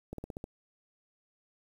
slowing click train, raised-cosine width 2 ms, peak -26 dBFS, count 6, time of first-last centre 0.13-0.441 s, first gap 53 ms, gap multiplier 1.08, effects 9-bit

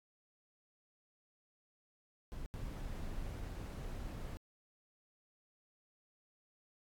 brown noise bursts at uneven times, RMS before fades -43 dBFS, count 2, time 2.32-2.46 / 2.54-4.37 s, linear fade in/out 0 ms, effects AAC 64 kbps

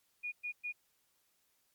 sine tone bursts, 2447 Hz, D#7, 29 cents flat, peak -36 dBFS, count 3, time 0.23-0.726 s, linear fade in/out 20 ms, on 92 ms, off 110 ms, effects white hiss -75 dBFS RMS until 1.74 s + MP3 96 kbps

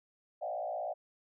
sine tone with frequency modulation, 670 Hz, E5, 28 cents sharp, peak -34 dBFS, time 0.41-0.94 s, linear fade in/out 20 ms, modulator 56.5 Hz, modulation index 1.7, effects none

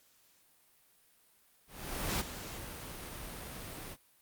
pink noise with ADSR envelope, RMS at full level -33 dBFS, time 1.67-3.97 s, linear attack 530 ms, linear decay 23 ms, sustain -11 dB, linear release 54 ms, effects white hiss -67 dBFS RMS until 4.21 s + Opus 48 kbps

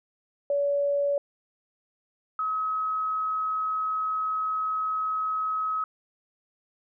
sine tone pair in turn, 569 / 1277.4 Hz, C#5 / D#6, +45 / +45 cents, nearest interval octave + major second, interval 1400 cents, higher second, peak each -22 / -25 dBFS, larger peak first, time 0.5-1.18 / 2.39-5.84 s, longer second, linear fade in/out 2 ms, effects none

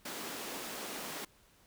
pink high-pass noise, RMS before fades -42 dBFS, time 0.05-1.25 s, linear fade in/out 5 ms, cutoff 210 Hz, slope 24 dB/octave, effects pink hiss -65 dBFS RMS until 1.66 s

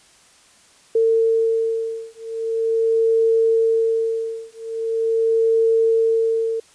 sine beating tone pair, 451.7 / 452.12 Hz, A4 / A4, +45 / +47 cents, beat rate 0.42 Hz, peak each -19 dBFS, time 0.95-6.6 s, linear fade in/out 5 ms, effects white hiss -52 dBFS RMS until 6.74 s + resampled to 22050 Hz

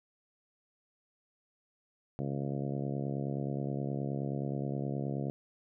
harmonic tone, 69.5 Hz, C#2, 5 cents sharp, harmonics 2 / 3 / 4 / 5 / 6 / 7 / 8 / 9 / 10, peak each -35 / -39 / -41 / -43 / -45 / -46 / -47 / -48 / -49 dBFS, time 2.19-5.3 s, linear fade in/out 0 ms, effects none

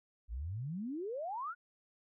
sine exponential sweep, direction up, 51.2 to 1491 Hz, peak -37 dBFS, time 0.28-1.55 s, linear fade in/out 50 ms, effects none

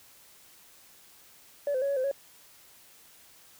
sine tone with pitch steps, 573 / 515 / 557 / 561 / 516 / 554 Hz, D5 / C5 / C#5 / C#5 / C5 / C#5, -43 / -28 / +8 / +21 / -24 / -1 cents, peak -24 dBFS, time 1.67-2.114 s, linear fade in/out 2 ms, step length 74 ms, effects tanh soft clip ceiling -23 dBFS + white hiss -56 dBFS RMS until 3.59 s

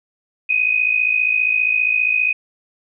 sine tone pair together, 2489 / 2544 Hz, D#7 / D#7, 0 / +38 cents, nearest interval unison, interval 38 cents, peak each -16 / -19 dBFS, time 0.49-2.33 s, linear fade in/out 10 ms, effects none

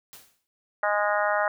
white noise with exponential decay, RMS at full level -43 dBFS, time 0.13-0.47 s, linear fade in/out 0 ms, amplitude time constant 72 ms
harmonic tone, 206.9 Hz, G#3, 6 cents flat, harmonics 3 / 4 / 5 / 6 / 7 / 8 / 9, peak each -26 / -28 / -32 / -30 / -29 / -35 / -32 dBFS, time 0.83-1.48 s, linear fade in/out 2 ms
effects none

